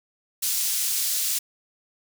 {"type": "high-pass noise", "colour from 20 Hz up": "pink", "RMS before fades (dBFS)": -25, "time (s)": [0.42, 1.39], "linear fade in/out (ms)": 10, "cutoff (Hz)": 5500, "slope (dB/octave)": 12, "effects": []}